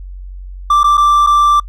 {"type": "tone with dropouts", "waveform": "triangle", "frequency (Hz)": 1174.7, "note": "D6", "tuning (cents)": 0, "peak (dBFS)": -5, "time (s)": [0.7, 1.6], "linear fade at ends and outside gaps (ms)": 5, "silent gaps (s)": [[0.833, 0.841], [0.972, 0.977], [1.265, 1.27]], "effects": ["noise-tail reverb RT60 0.1 s tail -24 dB re dry", "added 46 Hz sine -26 dBFS peak until 1.68 s"]}